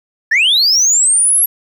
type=linear sweep; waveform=sine; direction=up; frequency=1687 to 11510 Hz; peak=-6 dBFS; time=0.31-1.46 s; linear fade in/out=10 ms; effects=tanh soft clip ceiling -7 dBFS + 8-bit